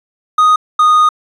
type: tone pair in turn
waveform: triangle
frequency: 1244.5 / 1235.9 Hz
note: D#6 / D#6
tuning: 0 / -12 cents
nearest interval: unison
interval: 12 cents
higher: first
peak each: -4 dBFS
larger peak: neither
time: 0.38-0.56 / 0.79-1.09 s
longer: second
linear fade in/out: 5 ms
effects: resampled to 24000 Hz